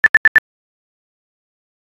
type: tone bursts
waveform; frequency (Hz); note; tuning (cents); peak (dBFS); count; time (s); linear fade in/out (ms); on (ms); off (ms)
sine; 1760; A6; 0; -3; 4; 0.04-0.381; 0; 23; 83
effects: AAC 32 kbps